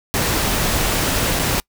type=noise with dropouts; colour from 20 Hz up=pink; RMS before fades=-19 dBFS; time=0.14-1.6 s; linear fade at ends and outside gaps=0 ms; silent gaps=1.391-1.395 s; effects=noise-tail reverb RT60 0.1 s tail -26 dB re dry